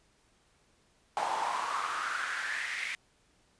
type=noise with high-pass filter sweep; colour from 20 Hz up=brown; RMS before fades=-34 dBFS; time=1.17-2.95 s; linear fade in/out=0 ms; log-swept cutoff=800 to 2200 Hz; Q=5; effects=pink hiss -68 dBFS RMS until 3.59 s + resampled to 22050 Hz